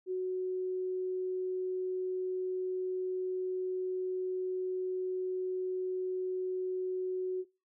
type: tone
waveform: sine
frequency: 370 Hz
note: F#4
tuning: in tune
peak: -31 dBFS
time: 0.06-7.45 s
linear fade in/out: 50 ms
effects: noise-tail reverb RT60 0.3 s tail -23 dB re dry